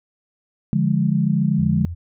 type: chord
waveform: sine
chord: D diminished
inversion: none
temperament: equal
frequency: 146.83 / 174.61 / 207.7 Hz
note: D3 / F3 / Ab3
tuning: 0 / 0 / 0 cents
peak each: -20 dBFS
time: 0.73-1.85 s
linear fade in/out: 0 ms
type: tone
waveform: sine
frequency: 85.6 Hz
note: F2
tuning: 34 cents flat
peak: -26 dBFS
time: 1.58-1.95 s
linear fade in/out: 20 ms
effects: none